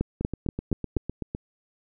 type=two click trains; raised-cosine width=3 ms; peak=-11 / -17 dBFS; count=5 / 10; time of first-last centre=0.01-0.967 / 0.21-1.349 s; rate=4.18 / 7.9 Hz; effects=none